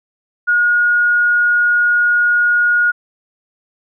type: tone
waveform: sine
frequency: 1440 Hz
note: F#6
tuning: 47 cents flat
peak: -10 dBFS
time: 0.47-2.92 s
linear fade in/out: 20 ms
effects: none